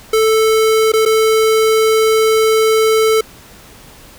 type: tone with dropouts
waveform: square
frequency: 440 Hz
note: A4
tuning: in tune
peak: -10 dBFS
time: 0.13-3.21 s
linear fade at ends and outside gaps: 5 ms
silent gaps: 0.92-0.935 / 1.053-1.059 s
effects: pink hiss -40 dBFS RMS until 4.18 s